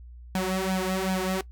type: tone with flanger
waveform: sawtooth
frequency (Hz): 187.8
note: F#3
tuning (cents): +26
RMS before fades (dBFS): -27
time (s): 0.35-1.41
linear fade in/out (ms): 2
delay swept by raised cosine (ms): 1.2 to 3.8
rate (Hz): 2.6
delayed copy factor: +0.85
effects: noise-tail reverb RT60 0.1 s tail -19 dB re dry + added 60 Hz sine -42 dBFS peak until 1.51 s